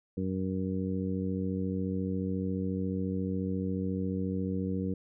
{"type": "harmonic tone", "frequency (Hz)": 94.2, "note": "F#2", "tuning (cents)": 32, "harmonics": [1, 2, 3, 4, 5], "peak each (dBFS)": [-36, -32, -36, -42, -39], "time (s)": [0.17, 4.94], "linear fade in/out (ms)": 5, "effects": []}